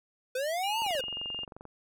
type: linear two-way sweep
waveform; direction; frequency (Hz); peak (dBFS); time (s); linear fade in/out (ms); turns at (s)
square; up then down; 493.9 to 931 to 493.9; -30; 0.35-1.01; 5; 0.81
type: tone with pitch glide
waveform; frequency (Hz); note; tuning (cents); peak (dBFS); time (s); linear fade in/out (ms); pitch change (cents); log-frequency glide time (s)
sine; 2871 to 2817; F7 to F7; +47 to +14; -34; 0.63-1.45; 10; -33; 0.85-1.28
type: click train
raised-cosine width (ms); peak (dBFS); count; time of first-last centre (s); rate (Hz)
1; -31; 20; 0.82-1.653; 22.8
effects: none